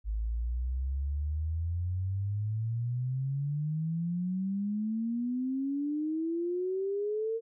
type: exponential sweep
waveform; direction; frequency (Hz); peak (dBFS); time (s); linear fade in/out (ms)
sine; up; 51.91 to 460; -29; 0.04-7.41; 50
effects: none